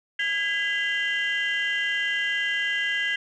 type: tone cluster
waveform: sine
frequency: 1646 / 2008 / 2793 / 3118 Hz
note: G#6 / B6 / F7 / G7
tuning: -16 / +28 / -1 / -10 cents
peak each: -26 / -26 / -31 / -31 dBFS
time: 0.19-3.16 s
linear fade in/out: 5 ms
effects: tanh soft clip ceiling -17 dBFS